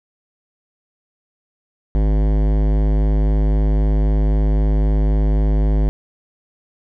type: tone with hard clipping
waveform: sine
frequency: 51.91 Hz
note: G#1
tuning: in tune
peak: -15 dBFS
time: 1.95-5.89 s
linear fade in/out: 0 ms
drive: 18 dB
effects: none